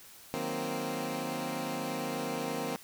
15% pulse chord, C half-diminished seventh, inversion first, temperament equal, 155.56 / 185 / 233.1 / 261.6 Hz, Eb3 / Gb3 / Bb3 / C4, 0 / 0 / 0 / 0 cents, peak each -34 / -36 / -32 / -30 dBFS, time 0.34-2.76 s, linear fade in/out 0 ms, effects white hiss -53 dBFS RMS until 2.83 s

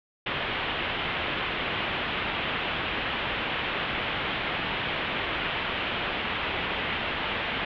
white low-pass noise, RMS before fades -30 dBFS, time 0.26-7.65 s, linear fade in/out 5 ms, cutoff 3300 Hz, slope 48 dB/octave, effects none

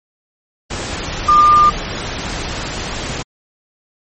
sine tone in noise, 1200 Hz, D6, 37 cents sharp, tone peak -6 dBFS, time 1.28-1.7 s, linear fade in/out 10 ms, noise pink, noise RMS -23 dBFS, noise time 0.7-3.23 s, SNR +14 dB, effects MP3 32 kbps

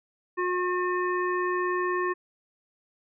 harmonic tone, 360.8 Hz, F#4, 44 cents flat, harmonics 1 / 3 / 5 / 7, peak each -27 / -29 / -32 / -44 dBFS, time 0.37-2.14 s, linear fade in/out 20 ms, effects none

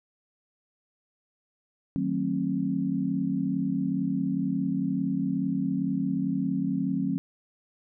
sine chord, D# diminished seventh, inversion none, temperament just, 155.56 / 186.68 / 224 / 268.8 Hz, D#3 / F#3 / A3 / C4, 0 / +16 / +31 / +47 cents, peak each -34 / -29 / -33 / -28 dBFS, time 1.96-7.18 s, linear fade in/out 0 ms, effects none

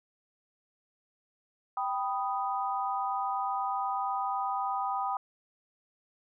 sine chord, G augmented, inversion none, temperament equal, 784 / 987.8 / 1244.5 Hz, G5 / B5 / D#6, 0 / 0 / 0 cents, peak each -32 / -34 / -34 dBFS, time 1.77-5.17 s, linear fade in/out 2 ms, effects none

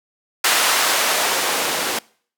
blue noise with band-pass filter sweep, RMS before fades -19 dBFS, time 0.44-1.99 s, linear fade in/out 5 ms, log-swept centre 940 to 370 Hz, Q 0.73, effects noise-tail reverb RT60 0.5 s tail -24 dB re dry

